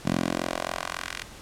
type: tone with high-pass filter sweep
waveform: 10% pulse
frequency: 43.65 Hz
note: F1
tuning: in tune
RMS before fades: -30 dBFS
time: 0.05-1.24 s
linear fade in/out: 10 ms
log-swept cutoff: 170 to 2100 Hz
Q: 1.2
effects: pink hiss -45 dBFS RMS until 1.41 s + low-pass 10000 Hz 12 dB/octave